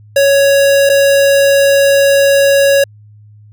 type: tone with dropouts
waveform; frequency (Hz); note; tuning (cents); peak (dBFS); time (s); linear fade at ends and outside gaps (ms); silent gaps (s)
square; 556; C#5; +5; -7; 0.16-2.84; 5; 0.893-0.897
effects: added 105 Hz sine -37 dBFS peak until 3.52 s